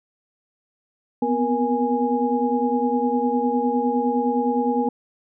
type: tone cluster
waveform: sine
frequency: 243.9 / 253.7 / 473 / 828 Hz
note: B3 / B3 / A#4 / G#5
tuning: -21 / +47 / +25 / -5 cents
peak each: -24 dBFS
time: 1.22-4.89 s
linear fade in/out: 5 ms
effects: none